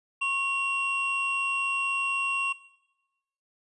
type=tone pair together; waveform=triangle; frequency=1090.5 / 2748 Hz; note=C#6 / F7; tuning=-29 / -29 cents; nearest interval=octave + major third; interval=1600 cents; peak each=-30 / -24 dBFS; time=0.21-2.53 s; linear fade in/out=10 ms; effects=noise-tail reverb RT60 1.0 s tail -20 dB re dry + resampled to 24000 Hz